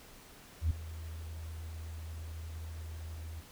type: tone with ADSR envelope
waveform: sine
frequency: 80.6 Hz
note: E2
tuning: 38 cents flat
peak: -22 dBFS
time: 0.61-3.42 s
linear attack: 96 ms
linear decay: 4 ms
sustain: -18 dB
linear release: 25 ms
effects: tanh soft clip ceiling -24 dBFS + pink hiss -55 dBFS RMS until 3.51 s